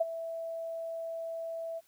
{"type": "tone with ADSR envelope", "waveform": "sine", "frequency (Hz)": 659.3, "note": "E5", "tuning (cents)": 0, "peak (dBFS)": -22, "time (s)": [0, 1.81], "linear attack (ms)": 10, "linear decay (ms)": 26, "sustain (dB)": -13, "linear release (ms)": 35, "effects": ["white hiss -67 dBFS RMS until 1.87 s"]}